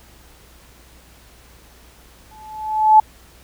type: tone with exponential growth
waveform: sine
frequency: 864 Hz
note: A5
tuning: 32 cents flat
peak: -4 dBFS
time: 2.31-3 s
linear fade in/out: 5 ms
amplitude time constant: 150 ms
effects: added 60 Hz sine -49 dBFS peak until 3.43 s + pink hiss -49 dBFS RMS until 3.43 s